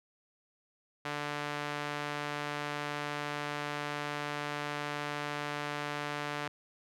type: tone with band-pass filter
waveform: sawtooth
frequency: 146.83 Hz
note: D3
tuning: in tune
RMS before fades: -37 dBFS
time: 1.05-6.48 s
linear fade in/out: 5 ms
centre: 1700 Hz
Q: 0.69
effects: none